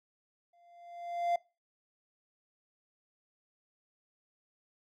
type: tone with exponential growth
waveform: triangle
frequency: 693 Hz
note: F5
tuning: 14 cents flat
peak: -23 dBFS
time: 0.53-1.36 s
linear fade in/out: 5 ms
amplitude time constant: 180 ms
effects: noise-tail reverb RT60 0.3 s tail -23 dB re dry